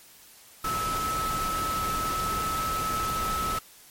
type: tone in noise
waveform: sine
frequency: 1300 Hz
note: E6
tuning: 24 cents flat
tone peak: -27 dBFS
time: 0.64-3.59 s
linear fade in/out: 5 ms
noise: pink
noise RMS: -33 dBFS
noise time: 0.64-3.59 s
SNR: +3 dB
effects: white hiss -52 dBFS RMS until 3.9 s + MP3 64 kbps